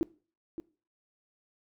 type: tone with echo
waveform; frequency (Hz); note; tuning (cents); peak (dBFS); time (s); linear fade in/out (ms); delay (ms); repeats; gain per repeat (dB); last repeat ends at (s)
sine; 329.6; E4; 0; -23; 0.01-0.03; 0; 570; 1; -11; 0.6
effects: noise-tail reverb RT60 0.4 s tail -21 dB re dry